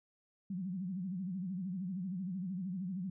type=tone with vibrato; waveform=sine; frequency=185 Hz; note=F#3; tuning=in tune; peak=-36 dBFS; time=0.5-3.1 s; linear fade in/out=5 ms; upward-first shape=sine; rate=13 Hz; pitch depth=130 cents each way; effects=none